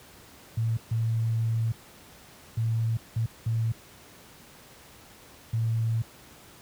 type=tone bursts at uneven times; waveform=sine; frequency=113.4 Hz; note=A#2; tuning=47 cents flat; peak=-23 dBFS; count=6; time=0.57-0.77 / 0.91-1.72 / 2.57-2.97 / 3.16-3.26 / 3.46-3.72 / 5.53-6.02 s; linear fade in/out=5 ms; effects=pink hiss -51 dBFS RMS until 6.61 s + high-pass 60 Hz 12 dB/octave